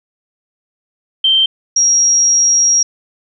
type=tone pair in turn; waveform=sine; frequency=3132 / 5645 Hz; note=G7 / F8; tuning=-2 / +18 cents; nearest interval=minor seventh; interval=1020 cents; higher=second; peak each=-8 dBFS; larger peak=neither; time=1.24-1.46 / 1.76-2.83 s; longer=second; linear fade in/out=5 ms; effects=none